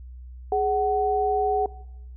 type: tone pair together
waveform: sine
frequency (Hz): 417.3 / 750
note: G#4 / F#5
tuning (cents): +8 / +23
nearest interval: minor seventh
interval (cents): 1015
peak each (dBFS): -23 / -22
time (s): 0.52-1.66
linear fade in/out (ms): 2
effects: noise-tail reverb RT60 0.8 s tail -19 dB re dry + added 62 Hz sine -38 dBFS peak until 2.16 s